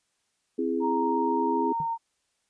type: chord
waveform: sine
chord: C augmented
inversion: none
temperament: equal with one note detuned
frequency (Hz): 261.6 / 333.5 / 415.3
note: C4 / E4 / G#4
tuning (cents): 0 / +20 / 0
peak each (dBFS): -29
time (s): 0.58-1.73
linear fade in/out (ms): 10
type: tone with pitch glide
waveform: sine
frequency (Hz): 932.3 to 918.9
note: A#5 to A#5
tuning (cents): 0 to -25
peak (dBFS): -26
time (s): 0.8-1.98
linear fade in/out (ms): 50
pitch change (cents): -25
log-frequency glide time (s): 1.56-1.84
type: tone with exponential decay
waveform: triangle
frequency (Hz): 154.1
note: D#3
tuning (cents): -16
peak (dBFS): -29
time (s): 1.8-1.89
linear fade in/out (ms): 2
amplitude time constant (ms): 18
effects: white hiss -74 dBFS RMS until 2.49 s + resampled to 22050 Hz